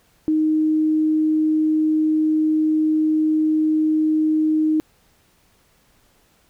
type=tone; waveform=sine; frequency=311.1 Hz; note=D#4; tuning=in tune; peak=-15 dBFS; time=0.28-4.8 s; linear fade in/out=0 ms; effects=pink hiss -59 dBFS RMS until 6.49 s